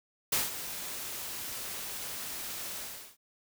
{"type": "noise with ADSR envelope", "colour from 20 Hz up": "white", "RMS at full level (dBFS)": -27, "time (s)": [0.32, 3.17], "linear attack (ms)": 8, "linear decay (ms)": 170, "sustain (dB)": -12, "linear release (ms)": 390, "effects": []}